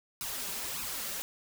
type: noise with flanger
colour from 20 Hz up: white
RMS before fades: -37 dBFS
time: 0.21-1.22 s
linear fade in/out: 0 ms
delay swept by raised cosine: 0.77 to 5.17 ms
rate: 1.7 Hz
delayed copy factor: +0.75
effects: none